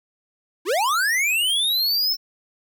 square linear sweep, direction up, 293.7 to 5380 Hz, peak -19 dBFS, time 0.65-2.17 s, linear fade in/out 50 ms, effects none

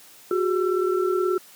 sine tone cluster, 364.8 / 403.7 / 1342 Hz, F#4 / G#4 / E6, -24 / -49 / +31 cents, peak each -21 / -26 / -29 dBFS, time 0.31-1.38 s, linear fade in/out 2 ms, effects white hiss -49 dBFS RMS until 1.55 s + high-pass 150 Hz 12 dB/octave

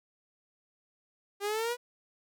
sawtooth exponential sweep, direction up, 398.3 to 493.9 Hz, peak -26 dBFS, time 1.4-1.77 s, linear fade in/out 50 ms, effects none

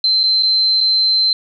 sine tone with dropouts, 4100 Hz, C8, 36 cents flat, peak -11 dBFS, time 0.04-1.33 s, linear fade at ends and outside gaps 2 ms, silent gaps 0.233-0.237 / 0.426-0.431 / 0.806-0.81 s, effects none

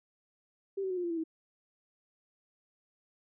sine tone with pitch steps, 392 / 379.3 / 367 / 355.1 / 343.6 / 332.5 / 321.7 Hz, G4 / F#4 / F#4 / F4 / F4 / E4 / E4, 0 / +43 / -14 / +29 / -28 / +15 / -42 cents, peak -31 dBFS, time 0.77-1.239 s, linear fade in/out 10 ms, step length 67 ms, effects none

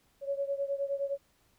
sine beating tone pair, 554.4 / 564.1 Hz, C#5 / C#5, 0 / +30 cents, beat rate 9.7 Hz, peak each -32 / -35 dBFS, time 0.21-1.18 s, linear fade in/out 50 ms, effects pink hiss -69 dBFS RMS until 1.58 s

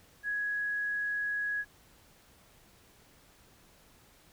sine tone, 1669 Hz, G#6, 8 cents sharp, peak -30 dBFS, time 0.23-1.65 s, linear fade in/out 50 ms, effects pink hiss -61 dBFS RMS until 4.32 s

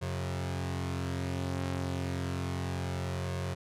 sawtooth tone pair together, 90.1 / 135 Hz, F#2 / C#3, -45 / -45 cents, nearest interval perfect fifth, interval 700 cents, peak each -30 / -32 dBFS, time 0.01-3.55 s, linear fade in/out 20 ms, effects low-pass 10000 Hz 12 dB/octave

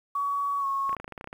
sine tone with pitch glide, 1129 to 1096.2 Hz, C#6 to C#6, +31 to -20 cents, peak -25 dBFS, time 0.15-0.95 s, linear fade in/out 5 ms, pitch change -51 cents, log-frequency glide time 0.59-0.66 s
clicks, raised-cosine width 0.5 ms, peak -24 dBFS, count 12, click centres 0.894 / 0.929 / 0.967 / 1 / 1.044 / 1.079 / 1.123 / 1.178 / 1.211 / 1.243 / 1.274 / 1.329 s
effects 9-bit

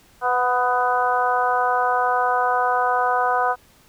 harmonic tone with a mistuned harmonic, 249.2 Hz, B3, 16 cents sharp, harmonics 2 / 3 / 4 / 5 / 6, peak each -26 / -21 / -23 / -24 / -26 dBFS, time 0.21-3.56 s, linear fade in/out 50 ms, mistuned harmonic 3, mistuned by -20 cents, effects pink hiss -54 dBFS RMS until 3.88 s

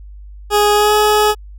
20% pulse tone with pitch glide, 415.3 to 422.6 Hz, G#4 to G#4, 0 to +30 cents, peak -5 dBFS, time 0.5-1.35 s, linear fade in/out 50 ms, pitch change +30 cents, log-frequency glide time 0.73-0.94 s, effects added 50 Hz sine -32 dBFS peak until 1.58 s

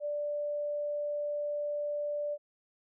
sine tone, 587.3 Hz, D5, in tune, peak -31 dBFS, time 0-2.38 s, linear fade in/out 50 ms, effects none

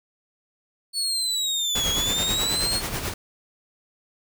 30% pulse linear two-way sweep, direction down then up, 4446 to 3291 to 4338 Hz, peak -20 dBFS, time 0.93-2.82 s, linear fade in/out 50 ms, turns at 1.89 s
pink noise with tremolo, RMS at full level -27 dBFS, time 1.75-3.14 s, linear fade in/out 5 ms, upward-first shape sine, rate 9.3 Hz, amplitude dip 55%
effects none

